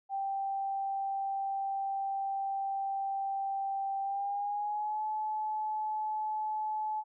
sine tone with pitch glide, 784 to 859.9 Hz, G5 to A5, 0 to -40 cents, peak -31 dBFS, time 0.09-7.04 s, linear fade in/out 50 ms, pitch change +160 cents, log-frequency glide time 4.02-5.03 s, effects none

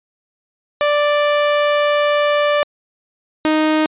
sawtooth tone pair in turn, 587.3 / 310.5 Hz, D5 / D#4, 0 / -3 cents, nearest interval major seventh, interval 1103 cents, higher first, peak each -9 dBFS, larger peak neither, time 0.81-2.63 / 3.45-3.86 s, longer first, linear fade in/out 0 ms, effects resampled to 8000 Hz

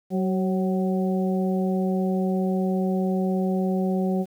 harmonic tone with a mistuned harmonic, 188.2 Hz, F#3, 30 cents sharp, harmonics 1 / 2 / 3 / 4, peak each -22 / -28 / -32 / -34 dBFS, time 0.1-4.26 s, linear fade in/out 50 ms, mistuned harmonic 3, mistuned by -46 cents, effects 9-bit

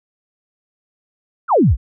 sine exponential sweep, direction down, 1511 to 44.77 Hz, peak -9 dBFS, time 1.48-1.77 s, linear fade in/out 50 ms, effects none

